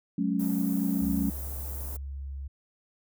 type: chord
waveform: sine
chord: F# suspended second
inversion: none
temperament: equal with one note detuned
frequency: 185 / 213 / 277.2 Hz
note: F#3 / G#3 / C#4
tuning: 0 / +44 / 0 cents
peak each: -29 dBFS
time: 0.18-1.3 s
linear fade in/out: 5 ms
type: band-stop noise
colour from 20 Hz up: white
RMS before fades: -40 dBFS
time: 0.39-1.97 s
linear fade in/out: 10 ms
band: 690 to 14000 Hz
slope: 12 dB/octave
type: tone with pitch glide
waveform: sine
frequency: 69.3 to 68.58 Hz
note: C#2 to C#2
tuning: 0 to -18 cents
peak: -34 dBFS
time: 1.01-2.48 s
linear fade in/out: 10 ms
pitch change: -18 cents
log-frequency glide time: 1.61-2.35 s
effects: none